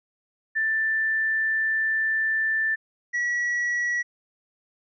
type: tone pair in turn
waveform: sine / triangle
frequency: 1770 / 1930 Hz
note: A6 / B6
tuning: +10 / -40 cents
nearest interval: minor second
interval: 150 cents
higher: second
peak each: -21 dBFS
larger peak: neither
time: 0.55-2.76 / 3.13-4.03 s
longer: first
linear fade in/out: 20 ms
effects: resampled to 16000 Hz